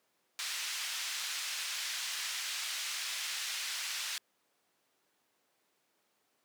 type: band-pass noise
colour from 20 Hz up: white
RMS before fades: -38 dBFS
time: 0.39-4.18 s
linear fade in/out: 0 ms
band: 1700 to 5500 Hz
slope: 12 dB/octave
effects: pink hiss -75 dBFS RMS until 6.44 s + high-pass 300 Hz 12 dB/octave